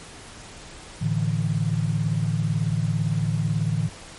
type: chord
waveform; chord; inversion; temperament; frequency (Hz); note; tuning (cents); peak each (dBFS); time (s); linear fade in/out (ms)
sine; A suspended fourth; none; equal; 110 / 146.83 / 164.81; A2 / D3 / E3; 0 / 0 / 0; -25; 1.01-3.89; 10
effects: pink hiss -42 dBFS RMS until 4.18 s + MP3 48 kbps